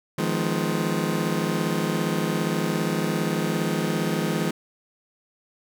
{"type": "chord", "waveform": "25% pulse", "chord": "F half-diminished seventh", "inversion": "third", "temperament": "just", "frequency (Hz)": [157.15, 174.61, 209.5, 251.4], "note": ["Eb3", "F3", "Ab3", "Cb4"], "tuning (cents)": [18, 0, 15, 31], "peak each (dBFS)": [-24, -24, -24, -29], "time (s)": [0.18, 4.51], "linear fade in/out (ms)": 5, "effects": []}